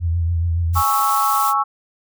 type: tone with vibrato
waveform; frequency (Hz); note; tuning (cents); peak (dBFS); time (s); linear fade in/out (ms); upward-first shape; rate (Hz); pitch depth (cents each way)
sine; 84.4; E2; +41; -16; 0-0.83; 50; triangle; 7.1; 56
type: noise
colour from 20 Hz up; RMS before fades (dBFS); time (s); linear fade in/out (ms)
blue; -26; 0.73-1.54; 50
type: chord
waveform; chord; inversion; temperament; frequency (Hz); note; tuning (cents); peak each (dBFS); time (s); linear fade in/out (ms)
sine; C# minor; second; equal; 830.6 / 1108.7 / 1318.5; G#5 / C#6 / E6; 0 / 0 / 0; -21 / -18 / -20; 0.75-1.64; 20
effects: none